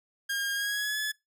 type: tone with pitch glide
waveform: sawtooth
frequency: 1618 to 1714.2 Hz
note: G#6 to A6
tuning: -46 to -46 cents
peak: -25 dBFS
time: 0.29-1.12 s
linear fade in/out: 10 ms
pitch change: +100 cents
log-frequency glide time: 0.53-0.99 s
effects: noise-tail reverb RT60 0.2 s tail -23 dB re dry